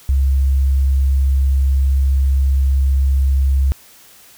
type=tone; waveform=sine; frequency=67.6 Hz; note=C#2; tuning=43 cents flat; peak=-11 dBFS; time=0.09-3.72 s; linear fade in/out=0 ms; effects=white hiss -45 dBFS RMS until 4.37 s